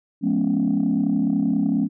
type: chord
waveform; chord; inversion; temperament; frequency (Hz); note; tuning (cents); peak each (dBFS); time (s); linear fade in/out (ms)
sine; C# dominant seventh; first; equal with one note detuned; 174.61 / 213.1 / 246.9 / 277.2; E#3 / G#3 / B3 / C#4; 0 / +45 / 0 / 0; -25 / -21 / -24 / -21; 0.21-1.89; 50
effects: tanh soft clip ceiling -12 dBFS